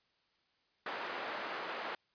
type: band-pass noise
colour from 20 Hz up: white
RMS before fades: -41 dBFS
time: 0.86-1.95 s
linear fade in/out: 2 ms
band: 390 to 1600 Hz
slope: 12 dB/octave
effects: white hiss -75 dBFS RMS until 2.14 s + resampled to 11025 Hz